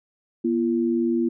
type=tone pair together; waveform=sine; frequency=240.6 / 340.3 Hz; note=B3 / F4; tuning=-45 / -45 cents; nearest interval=tritone; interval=600 cents; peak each=-22 dBFS; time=0.44-1.29 s; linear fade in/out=10 ms; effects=none